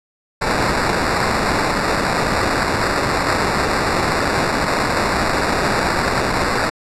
blue noise with sample-and-hold, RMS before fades -18 dBFS, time 0.41-6.7 s, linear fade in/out 10 ms, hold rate 3150 Hz, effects low-pass 8000 Hz 12 dB/octave

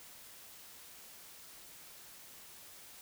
silence, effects white hiss -54 dBFS RMS until 3.01 s

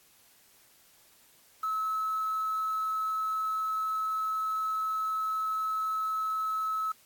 sine tone with quantisation, 1294 Hz, E6, 32 cents flat, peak -28 dBFS, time 1.63-6.92 s, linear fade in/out 5 ms, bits 8, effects white hiss -61 dBFS RMS until 7.05 s + AAC 64 kbps

